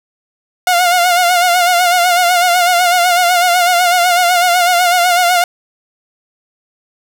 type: tone with vibrato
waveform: sawtooth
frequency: 711 Hz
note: F5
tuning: 31 cents sharp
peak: -5 dBFS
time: 0.67-5.44 s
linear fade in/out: 2 ms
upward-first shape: sine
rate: 8 Hz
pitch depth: 57 cents each way
effects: none